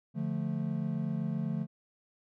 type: chord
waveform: triangle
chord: D minor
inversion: none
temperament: equal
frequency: 146.83 / 174.61 / 220 Hz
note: D3 / F3 / A3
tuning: 0 / 0 / 0 cents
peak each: -33 dBFS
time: 0.14-1.67 s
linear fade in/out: 50 ms
effects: none